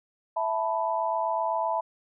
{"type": "chord", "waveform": "sine", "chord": "E suspended fourth", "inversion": "none", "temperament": "equal", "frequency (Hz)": [659.3, 880, 987.8], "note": ["E5", "A5", "B5"], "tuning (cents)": [0, 0, 0], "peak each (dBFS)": -29, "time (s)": [0.36, 1.81], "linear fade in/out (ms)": 10, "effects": []}